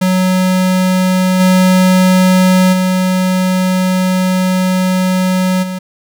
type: tone with level steps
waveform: square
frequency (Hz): 185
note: F#3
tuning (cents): 0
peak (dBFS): -10 / -7 / -11 / -19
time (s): 0.01-5.79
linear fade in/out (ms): 10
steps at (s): 1.39 / 2.72 / 5.62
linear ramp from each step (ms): 20
effects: none